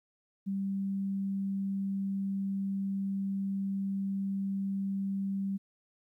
sine tone, 195.6 Hz, G3, 4 cents flat, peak -30 dBFS, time 0.46-5.58 s, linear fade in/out 20 ms, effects 12-bit

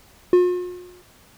triangle tone with exponential decay, 358.7 Hz, F4, 46 cents sharp, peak -7 dBFS, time 0.33-1.02 s, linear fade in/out 2 ms, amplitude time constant 150 ms, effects pink hiss -52 dBFS RMS until 1.37 s

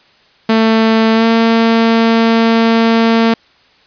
sawtooth tone with pitch glide, 222.9 to 227.6 Hz, A3 to A#3, +23 to -41 cents, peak -4 dBFS, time 0.49-3.34 s, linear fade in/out 5 ms, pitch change +36 cents, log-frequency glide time 1.14-1.25 s, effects white hiss -49 dBFS RMS until 3.86 s + resampled to 11025 Hz

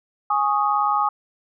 sine chord, Ab suspended fourth, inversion none, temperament just, 830.6 / 1107.5 / 1245.9 Hz, Ab5 / Db6 / Eb6, 0 / -2 / +2 cents, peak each -21 / -24 / -21 dBFS, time 0.3-1.09 s, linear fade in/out 5 ms, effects none

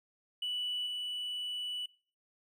triangle tone with level steps, 2961 Hz, F#7, 1 cent sharp, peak -30 / -33 dBFS, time 0.42-1.86 s, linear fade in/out 5 ms, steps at 0.86 s, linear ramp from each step 10 ms, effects noise-tail reverb RT60 0.4 s tail -21 dB re dry + tanh soft clip ceiling -29 dBFS

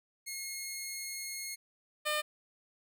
10% pulse tone pair in turn, 2158 / 603.8 Hz, C#7 / D5, -47 / +48 cents, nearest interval octave + minor seventh, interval 2205 cents, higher first, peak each -29 / -22 dBFS, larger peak second, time 0.26-1.56 / 2.05-2.22 s, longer first, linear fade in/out 20 ms, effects none

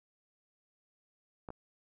clicks, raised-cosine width 1 ms, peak -29 dBFS, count 2, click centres 1.488 / 1.504 s, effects none

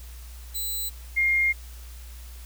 5% pulse / sine tone pair in turn, 4000 / 2125 Hz, B7 / C7, +21 / +26 cents, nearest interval major seventh, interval 1095 cents, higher first, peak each -20 / -19 dBFS, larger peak second, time 0.54-0.9 / 1.16-1.53 s, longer second, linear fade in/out 20 ms, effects added 60 Hz sine -39 dBFS peak until 2.45 s + white hiss -50 dBFS RMS until 2.45 s

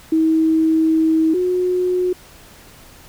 sine tone pair in turn, 320 / 363 Hz, D#4 / F#4, +49 / -33 cents, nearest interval major second, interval 218 cents, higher second, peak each -12 / -15 dBFS, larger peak first, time 0.12-1.34 / 1.34-2.13 s, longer first, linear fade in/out 5 ms, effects pink hiss -44 dBFS RMS until 3.08 s

